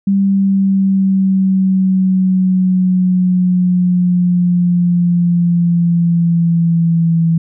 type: exponential sweep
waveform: sine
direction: down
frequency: 196.9 to 164.9 Hz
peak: -9 dBFS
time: 0.07-7.38 s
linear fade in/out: 5 ms
effects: none